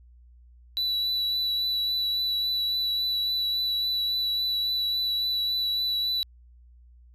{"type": "tone with vibrato", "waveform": "triangle", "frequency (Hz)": 3951, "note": "B7", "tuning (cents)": 0, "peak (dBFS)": -23, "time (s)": [0.77, 6.23], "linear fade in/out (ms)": 0, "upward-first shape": "triangle", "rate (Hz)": 3.6, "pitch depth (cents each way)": 17, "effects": ["added 60 Hz sine -50 dBFS peak until 7.14 s"]}